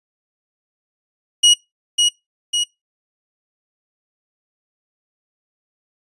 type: tone with echo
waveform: sawtooth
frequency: 2900 Hz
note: F#7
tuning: 35 cents flat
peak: -5 dBFS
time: 1.43-1.54 s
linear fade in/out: 10 ms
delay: 550 ms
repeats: 2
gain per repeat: -4 dB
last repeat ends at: 2.64 s
effects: noise-tail reverb RT60 0.2 s tail -24 dB re dry + resampled to 24000 Hz